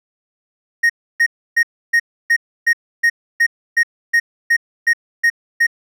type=tone bursts; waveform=triangle; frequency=1864.7 Hz; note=A#6; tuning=in tune; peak=-8 dBFS; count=14; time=0.83-5.668 s; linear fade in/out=10 ms; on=67 ms; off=300 ms; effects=none